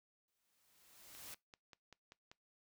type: noise with exponential growth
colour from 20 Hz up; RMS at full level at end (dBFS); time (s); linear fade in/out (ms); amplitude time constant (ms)
white; -49; 0.28-1.34; 1; 230
type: click train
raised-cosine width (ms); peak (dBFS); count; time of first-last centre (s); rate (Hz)
0.2; -38; 7; 1.15-2.315; 5.15
effects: noise-tail reverb RT60 0.2 s tail -23 dB re dry